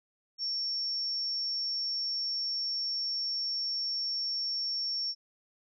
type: tone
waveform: sine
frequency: 5470 Hz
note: F8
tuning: 37 cents flat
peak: -30 dBFS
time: 0.38-5.15 s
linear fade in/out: 50 ms
effects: none